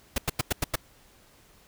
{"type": "noise bursts", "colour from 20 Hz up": "pink", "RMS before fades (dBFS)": -25, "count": 6, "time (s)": [0.16, 0.757], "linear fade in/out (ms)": 5, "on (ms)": 22, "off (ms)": 93, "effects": ["pink hiss -58 dBFS RMS until 1.67 s"]}